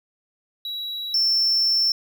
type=tone pair in turn; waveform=triangle; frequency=3893 / 5380 Hz; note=B7 / E8; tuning=-26 / +34 cents; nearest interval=tritone; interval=560 cents; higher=second; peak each=-26 / -16 dBFS; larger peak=second; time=0.65-1.14 / 1.14-1.92 s; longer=second; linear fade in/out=2 ms; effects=none